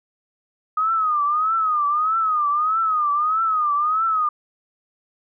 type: tone with vibrato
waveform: sine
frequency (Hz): 1244.5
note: D#6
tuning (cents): 0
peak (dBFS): -17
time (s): 0.77-4.29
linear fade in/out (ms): 5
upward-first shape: triangle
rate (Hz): 1.6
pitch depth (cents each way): 140
effects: none